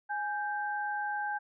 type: tone pair together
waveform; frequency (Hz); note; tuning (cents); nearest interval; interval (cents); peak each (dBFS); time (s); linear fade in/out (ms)
sine; 830.6 / 1568; G#5 / G6; 0 / 0; major seventh; 1100; -33 / -35; 0.09-1.39; 20
effects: none